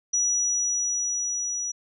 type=tone with level ramp; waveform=sine; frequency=5850 Hz; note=F#8; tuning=21 cents flat; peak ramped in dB=-20 to -27 dBFS; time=0.13-1.72 s; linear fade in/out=10 ms; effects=none